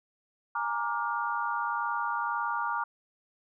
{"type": "chord", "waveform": "sine", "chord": "Bb dominant seventh", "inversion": "third", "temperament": "equal with one note detuned", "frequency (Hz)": [830.6, 932.3, 1174.7, 1417.2], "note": ["Ab5", "Bb5", "D6", "F6"], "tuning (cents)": [0, 0, 0, 25], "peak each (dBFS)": [-38, -32, -33, -34], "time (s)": [0.55, 2.84], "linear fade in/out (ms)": 5, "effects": []}